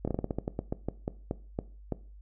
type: slowing click train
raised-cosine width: 2 ms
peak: -17 dBFS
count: 16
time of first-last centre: 0.05-1.923 s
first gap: 26 ms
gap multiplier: 1.2
effects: noise-tail reverb RT60 0.4 s tail -18 dB re dry + added 50 Hz sine -47 dBFS peak until 2.21 s